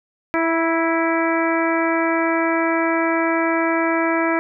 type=harmonic tone with a mistuned harmonic; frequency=329.7 Hz; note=E4; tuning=in tune; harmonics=1 / 2 / 3 / 4 / 5 / 6 / 7; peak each=-20 / -23 / -25 / -26 / -27 / -28 / -28 dBFS; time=0.34-4.39 s; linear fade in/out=0 ms; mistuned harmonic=3; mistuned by=-21 cents; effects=none

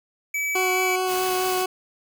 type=tone; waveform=square; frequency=2292 Hz; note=D7; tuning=43 cents flat; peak=-24 dBFS; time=0.34-0.96 s; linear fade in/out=5 ms
type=tone with vibrato; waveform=20% pulse; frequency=370 Hz; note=F#4; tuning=in tune; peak=-17 dBFS; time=0.55-1.66 s; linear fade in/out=5 ms; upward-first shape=sine; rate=4.7 Hz; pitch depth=10 cents each way
type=noise; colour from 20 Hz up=white; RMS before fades=-32 dBFS; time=1.06-1.66 s; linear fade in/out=50 ms
effects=none

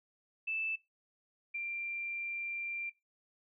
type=tone pair in turn; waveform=sine; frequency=2637 / 2371 Hz; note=E7 / D7; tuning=0 / +16 cents; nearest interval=major second; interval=184 cents; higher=first; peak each=-33 / -35 dBFS; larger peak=first; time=0.47-0.76 / 1.54-2.9 s; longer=second; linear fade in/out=10 ms; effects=noise-tail reverb RT60 0.2 s tail -20 dB re dry

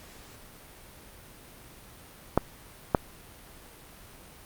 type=clicks; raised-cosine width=1 ms; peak=-5 dBFS; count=2; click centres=2.376 / 2.948 s; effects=pink hiss -50 dBFS RMS until 4.45 s + Opus 48 kbps

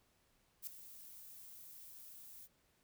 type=noise with ADSR envelope; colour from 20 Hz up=violet; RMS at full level=-42 dBFS; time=0.62-2.48 s; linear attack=50 ms; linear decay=4 ms; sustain=-13 dB; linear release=38 ms; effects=pink hiss -75 dBFS RMS until 2.83 s

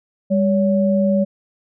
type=tone pair together; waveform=sine; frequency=200 / 565.7 Hz; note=G3 / C#5; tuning=+35 / +35 cents; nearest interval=octave + tritone; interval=1800 cents; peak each=-15 / -18 dBFS; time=0.3-1.25 s; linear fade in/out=20 ms; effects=none

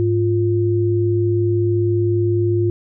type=tone pair together; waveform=sine; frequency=104.87 / 349.2 Hz; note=G#2 / F4; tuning=+17 / 0 cents; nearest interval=octave + major sixth; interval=2083 cents; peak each=-17 dBFS; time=0-2.7 s; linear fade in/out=0 ms; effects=none

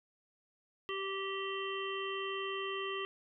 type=harmonic tone; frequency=389.3 Hz; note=G4; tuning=12 cents flat; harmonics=1 / 3 / 5 / 7 / 8; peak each=-39 / -41 / -45 / -44 / -44 dBFS; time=0.89-3.05 s; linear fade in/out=0 ms; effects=none

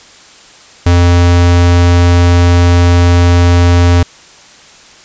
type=tone; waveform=square; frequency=87.31 Hz; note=F2; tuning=in tune; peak=-5 dBFS; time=0.86-4.03 s; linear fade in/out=5 ms; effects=white hiss -38 dBFS RMS until 5.04 s + resampled to 16000 Hz

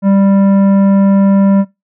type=tone with tanh clipping; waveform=sine; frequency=196.7 Hz; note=G3; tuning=6 cents sharp; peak=-8 dBFS; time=0.02-1.65 s; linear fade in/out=50 ms; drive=12 dB; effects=noise-tail reverb RT60 0.2 s tail -20 dB re dry

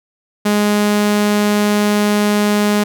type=tone; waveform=sawtooth; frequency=207.7 Hz; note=G#3; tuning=in tune; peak=-8 dBFS; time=0.45-2.84 s; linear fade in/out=10 ms; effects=none

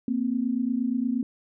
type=tone pair together; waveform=sine; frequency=232.8 / 261.3 Hz; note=A#3 / C4; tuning=-2 / -2 cents; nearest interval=major second; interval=200 cents; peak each=-26 dBFS; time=0.08-1.23 s; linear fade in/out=2 ms; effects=none

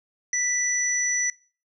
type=tone pair together; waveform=sine; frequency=1975.5 / 5920 Hz; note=B6 / F#8; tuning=0 / 0 cents; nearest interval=octave + perfect fifth; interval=1900 cents; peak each=-27 / -23 dBFS; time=0.33-1.3 s; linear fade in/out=2 ms; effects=noise-tail reverb RT60 0.4 s tail -23 dB re dry

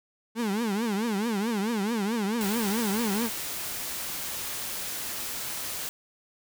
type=tone with vibrato; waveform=35% pulse; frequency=215.3 Hz; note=A3; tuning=37 cents flat; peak=-24 dBFS; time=0.35-3.3 s; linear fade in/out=50 ms; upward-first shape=triangle; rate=4.6 Hz; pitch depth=220 cents each way
type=noise; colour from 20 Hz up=white; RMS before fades=-34 dBFS; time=2.41-5.89 s; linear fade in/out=0 ms
effects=none

